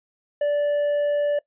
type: tone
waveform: triangle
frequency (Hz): 583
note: D5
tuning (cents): -13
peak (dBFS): -17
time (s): 0.41-1.39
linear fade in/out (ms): 5
effects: noise-tail reverb RT60 0.1 s tail -21 dB re dry + resampled to 8000 Hz